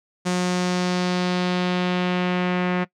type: tone with low-pass filter sweep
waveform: sawtooth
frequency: 180 Hz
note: F#3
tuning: 47 cents flat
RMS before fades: -22 dBFS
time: 0.25-2.85 s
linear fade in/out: 20 ms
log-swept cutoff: 7300 to 2200 Hz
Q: 1.6
effects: noise-tail reverb RT60 0.1 s tail -21 dB re dry